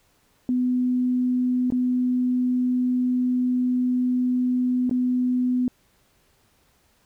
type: tone with dropouts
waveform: sine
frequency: 250.3 Hz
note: B3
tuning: 23 cents sharp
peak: -19 dBFS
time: 0.49-5.68 s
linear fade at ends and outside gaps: 1 ms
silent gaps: 1.703-1.722 / 4.895-4.911 s
effects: pink hiss -63 dBFS RMS until 7.05 s